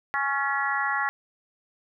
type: harmonic tone with a mistuned harmonic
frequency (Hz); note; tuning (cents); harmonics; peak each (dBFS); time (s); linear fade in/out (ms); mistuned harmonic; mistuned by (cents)
276.8; C#4; -2; 3 / 4 / 5 / 6 / 7; -30 / -30 / -30 / -30 / -30; 0.14-1.09; 0; 6; +38
effects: none

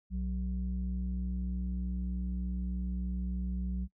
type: tone pair together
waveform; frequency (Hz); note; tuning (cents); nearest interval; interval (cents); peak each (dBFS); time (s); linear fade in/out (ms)
sine; 61.74 / 185.01; B1 / F#3; 0 / 0; octave + perfect fifth; 1900; -32 / -35; 0.1-3.88; 50
effects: noise-tail reverb RT60 0.1 s tail -23 dB re dry + tanh soft clip ceiling -26 dBFS

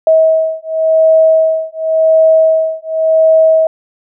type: beating tone pair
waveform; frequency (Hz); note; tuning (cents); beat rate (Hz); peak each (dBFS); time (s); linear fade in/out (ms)
sine; 640 / 640.91; D#5 / E5; +49 / -49; 0.91; -10; 0.07-3.67; 2
effects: none

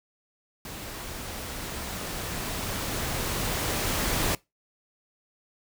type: noise with level ramp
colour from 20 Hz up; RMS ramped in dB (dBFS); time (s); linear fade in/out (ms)
pink; -39 to -26; 0.65-4.35; 2
effects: noise-tail reverb RT60 0.2 s tail -22 dB re dry

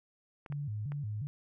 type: clicks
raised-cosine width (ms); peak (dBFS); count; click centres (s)
0.5; -32; 3; 0.462 / 0.524 / 0.92
type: tone with vibrato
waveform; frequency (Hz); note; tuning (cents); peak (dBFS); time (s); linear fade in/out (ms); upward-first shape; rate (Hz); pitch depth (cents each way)
sine; 123.47; B2; 0; -34; 0.5-1.27; 0; square; 2.8; 270
effects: none

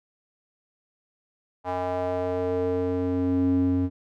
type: tone with band-pass filter sweep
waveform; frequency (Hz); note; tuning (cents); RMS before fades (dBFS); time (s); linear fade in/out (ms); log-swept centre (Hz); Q
square; 90.8; F#2; -32; -25; 1.64-3.9; 50; 810 to 220; 3.1
effects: none

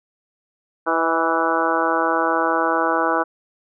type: harmonic tone with a mistuned harmonic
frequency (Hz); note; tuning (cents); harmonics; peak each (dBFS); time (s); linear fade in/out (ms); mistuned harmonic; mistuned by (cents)
164.5; E3; -3; 2 / 3 / 4 / 5 / 6 / 7 / 8 / 9; -25 / -25 / -25 / -25 / -25 / -25 / -25 / -25; 0.86-3.24; 20; 4; -30
effects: none

